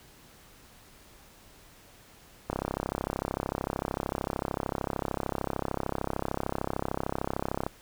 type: click train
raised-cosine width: 1 ms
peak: -15 dBFS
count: 173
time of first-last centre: 2.5-7.665 s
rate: 33.3 Hz
effects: pink hiss -55 dBFS RMS until 7.81 s